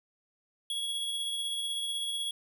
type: tone with tremolo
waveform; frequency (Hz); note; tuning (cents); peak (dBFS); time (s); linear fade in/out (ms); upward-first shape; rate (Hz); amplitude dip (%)
square; 3338; G#7; +8; -31; 0.7-2.31; 2; sine; 16; 25
effects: none